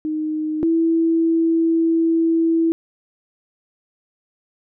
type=tone pair in turn; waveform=sine; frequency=309.5 / 328.8 Hz; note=D#4 / E4; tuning=-9 / -4 cents; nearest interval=minor second; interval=105 cents; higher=second; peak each=-20 / -14 dBFS; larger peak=second; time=0.05-0.63 / 0.63-2.72 s; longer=second; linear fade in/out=0 ms; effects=none